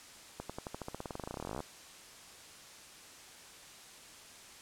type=accelerating click train; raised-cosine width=1 ms; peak=-25 dBFS; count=30; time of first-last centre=0.4-1.604 s; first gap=96 ms; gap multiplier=0.93; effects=white hiss -53 dBFS RMS until 4.61 s + low-pass 9000 Hz 12 dB/octave